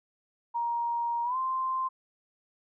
sine tone with pitch glide, 941 to 1044.1 Hz, A#5 to C6, +16 to -4 cents, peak -27 dBFS, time 0.54-1.89 s, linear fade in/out 20 ms, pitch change +180 cents, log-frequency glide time 1.24-1.37 s, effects none

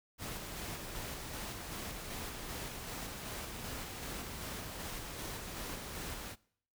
pink noise with tremolo, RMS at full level -42 dBFS, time 0.18-6.36 s, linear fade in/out 50 ms, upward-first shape square, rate 2.6 Hz, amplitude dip 25%, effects noise-tail reverb RT60 0.6 s tail -22 dB re dry

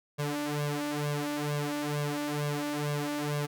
sawtooth tone with flanger, 146.83 Hz, D3, in tune, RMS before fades -32 dBFS, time 0.18-3.47 s, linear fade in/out 20 ms, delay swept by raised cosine 1.8 to 3.5 ms, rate 2.2 Hz, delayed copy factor +0.9, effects none

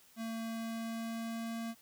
square tone with pitch glide, 226.1 to 228.6 Hz, A3 to A#3, +47 to -34 cents, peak -38 dBFS, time 0.16-1.75 s, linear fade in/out 50 ms, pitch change +19 cents, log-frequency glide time 0.29-1.62 s, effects white hiss -63 dBFS RMS until 1.81 s

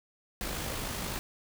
pink noise with amplitude modulation, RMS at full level -34 dBFS, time 0.41-1.19 s, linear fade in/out 0 ms, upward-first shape sine, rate 52.4 Hz, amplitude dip 35%, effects none

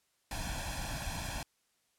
pink noise with comb filter, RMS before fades -38 dBFS, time 0.31-1.43 s, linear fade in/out 2 ms, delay 1.2 ms, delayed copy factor +0.85, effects white hiss -75 dBFS RMS until 1.98 s + low-pass 11000 Hz 12 dB/octave

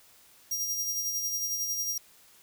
sawtooth tone with tremolo, 5700 Hz, F8, 34 cents sharp, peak -25 dBFS, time 0.51-1.98 s, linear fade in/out 5 ms, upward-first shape sine, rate 11 Hz, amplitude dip 40%, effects white hiss -58 dBFS RMS until 2.42 s

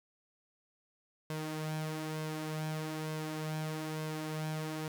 sawtooth tone with flanger, 155.8 Hz, D#3, 3 cents sharp, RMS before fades -38 dBFS, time 1.3-4.88 s, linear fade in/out 2 ms, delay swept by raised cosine 1.9 to 5.2 ms, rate 1.1 Hz, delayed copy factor +0.5, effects 10-bit

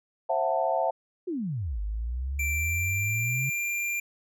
sine chord, F# half-diminished seventh, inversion second, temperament just, 532.8 / 666 / 740 / 888 Hz, C5 / E5 / F#5 / A5, +31 / +18 / 0 / +16 cents, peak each -30 / -27 / -29 / -30 dBFS, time 0.29-0.91 s, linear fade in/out 10 ms
sine exponential two-way sweep, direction down then up, 386.3 to 49.7 to 138.4 Hz, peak -28 dBFS, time 1.27-3.5 s, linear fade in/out 10 ms, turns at 1.8 s
square tone with pitch glide, 2349 to 2382 Hz, D7 to D7, 0 to +24 cents, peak -28 dBFS, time 2.39-4 s, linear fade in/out 5 ms, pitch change +24 cents, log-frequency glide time 2.5-3.63 s
effects none

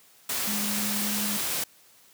sine tone in noise, 207.7 Hz, G#3, in tune, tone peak -31 dBFS, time 0.47-1.37 s, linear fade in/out 5 ms, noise white, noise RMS -29 dBFS, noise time 0.29-1.64 s, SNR -5 dB, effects white hiss -57 dBFS RMS until 2.13 s + high-pass 100 Hz 12 dB/octave

